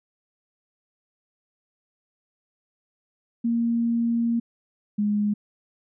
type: tone pair in turn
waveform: sine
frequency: 233.1 / 207.7 Hz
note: A#3 / G#3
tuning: 0 / 0 cents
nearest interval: major second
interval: 200 cents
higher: first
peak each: -20 dBFS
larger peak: neither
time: 3.44-4.4 / 4.98-5.34 s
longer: first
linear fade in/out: 10 ms
effects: none

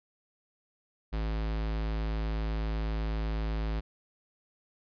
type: tone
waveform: square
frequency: 54 Hz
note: A1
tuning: 32 cents flat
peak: -30 dBFS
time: 1.12-3.81 s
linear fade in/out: 20 ms
effects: resampled to 11025 Hz

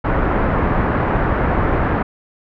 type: low-pass noise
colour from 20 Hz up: pink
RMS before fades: -17 dBFS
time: 0.04-2.03 s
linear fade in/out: 10 ms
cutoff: 1700 Hz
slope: 24 dB/octave
effects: none

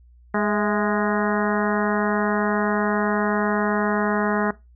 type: harmonic tone with a mistuned harmonic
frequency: 207.7 Hz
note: G#3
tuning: in tune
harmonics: 1 / 2 / 3 / 4 / 5 / 6 / 7 / 8 / 9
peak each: -23 / -26 / -28 / -29 / -30 / -31 / -31 / -32 / -33 dBFS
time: 0.34-4.51 s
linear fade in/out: 5 ms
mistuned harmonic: 3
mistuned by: +61 cents
effects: noise-tail reverb RT60 0.2 s tail -18 dB re dry + added 60 Hz sine -48 dBFS peak until 4.75 s

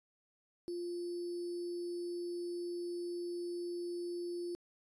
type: tone with sample-and-hold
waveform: sine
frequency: 349 Hz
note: F4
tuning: 1 cent flat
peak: -37 dBFS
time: 0.68-4.55 s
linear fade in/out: 0 ms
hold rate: 4900 Hz
effects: resampled to 22050 Hz

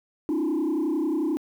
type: tone with frequency modulation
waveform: sine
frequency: 311.1 Hz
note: D#4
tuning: in tune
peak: -20 dBFS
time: 0.29-1.37 s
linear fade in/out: 0 ms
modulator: 31.2 Hz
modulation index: 1.2
effects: tanh soft clip ceiling -21 dBFS + 9-bit

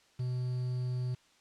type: tone with quantisation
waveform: triangle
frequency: 125.5 Hz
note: B2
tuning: 28 cents sharp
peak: -29 dBFS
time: 0.19-1.15 s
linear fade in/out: 10 ms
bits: 9
effects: white hiss -65 dBFS RMS until 1.4 s + low-pass 6000 Hz 12 dB/octave

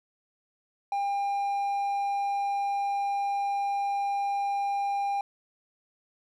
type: tone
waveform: triangle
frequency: 801 Hz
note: G5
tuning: 37 cents sharp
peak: -24 dBFS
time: 0.92-5.21 s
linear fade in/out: 2 ms
effects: none

